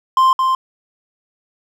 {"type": "tone with echo", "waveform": "triangle", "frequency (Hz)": 1046.5, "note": "C6", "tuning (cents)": 0, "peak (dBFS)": -7, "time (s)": [0.17, 0.33], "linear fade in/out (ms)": 2, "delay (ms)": 220, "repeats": 1, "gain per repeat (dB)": -4, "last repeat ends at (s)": 0.55, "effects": []}